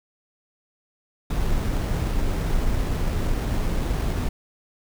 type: noise with sample-and-hold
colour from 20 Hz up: brown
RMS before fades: -23 dBFS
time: 1.3-4.29 s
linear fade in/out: 5 ms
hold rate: 7350 Hz
effects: none